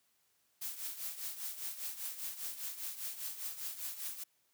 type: noise with tremolo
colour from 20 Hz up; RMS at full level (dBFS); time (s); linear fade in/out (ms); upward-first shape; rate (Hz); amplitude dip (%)
blue; -39; 0.61-4.24; 10; triangle; 5; 75
effects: white hiss -75 dBFS RMS until 4.53 s + high-pass 60 Hz 12 dB/octave